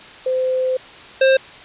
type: tone pair in turn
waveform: sine / square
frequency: 515 / 530.4 Hz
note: C5 / C5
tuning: -28 / +23 cents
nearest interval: minor second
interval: 51 cents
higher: second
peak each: -16 / -11 dBFS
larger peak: second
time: 0.26-0.77 / 1.21-1.37 s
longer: first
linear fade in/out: 5 ms
effects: white hiss -39 dBFS RMS until 1.64 s + resampled to 8000 Hz